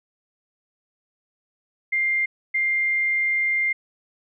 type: tone pair in turn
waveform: sine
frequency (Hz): 2100 / 2100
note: C7 / C7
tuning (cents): +6 / +6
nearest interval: unison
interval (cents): 0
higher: neither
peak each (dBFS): -19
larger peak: neither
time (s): 1.92-2.26 / 2.54-3.73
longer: second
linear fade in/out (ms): 10
effects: none